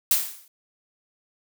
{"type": "noise with exponential decay", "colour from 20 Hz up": "blue", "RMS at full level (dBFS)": -17, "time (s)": [0.11, 0.48], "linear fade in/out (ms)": 2, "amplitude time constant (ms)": 79, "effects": []}